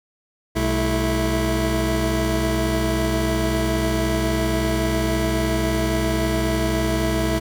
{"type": "tone cluster", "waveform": "25% pulse", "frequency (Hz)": [63.7, 216.6, 328.5], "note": ["C2", "A3", "E4"], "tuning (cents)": [-46, -27, -6], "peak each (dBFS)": [-19, -22, -19], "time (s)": [0.55, 7.4], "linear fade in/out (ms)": 20, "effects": []}